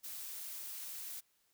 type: noise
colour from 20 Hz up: blue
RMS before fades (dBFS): -45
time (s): 0.03-1.21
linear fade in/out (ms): 20
effects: white hiss -75 dBFS RMS until 1.53 s